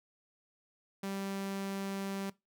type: tone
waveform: sawtooth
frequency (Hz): 195.8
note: G3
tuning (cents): -2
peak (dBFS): -32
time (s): 1.03-2.3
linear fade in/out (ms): 5
effects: noise-tail reverb RT60 0.2 s tail -20 dB re dry